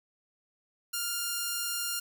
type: tone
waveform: 5% pulse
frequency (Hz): 1403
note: F6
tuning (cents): +8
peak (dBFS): -19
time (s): 0.93-2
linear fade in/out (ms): 10
effects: none